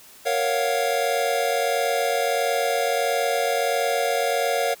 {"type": "chord", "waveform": "square", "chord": "Gb major seventh", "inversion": "first", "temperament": "equal", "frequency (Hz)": [466.2, 554.4, 698.5, 740], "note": ["Bb4", "Db5", "F5", "Gb5"], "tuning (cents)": [0, 0, 0, 0], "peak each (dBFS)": [-27, -26, -26, -30], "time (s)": [0.25, 4.75], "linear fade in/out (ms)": 20, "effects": ["white hiss -48 dBFS RMS until 4.8 s"]}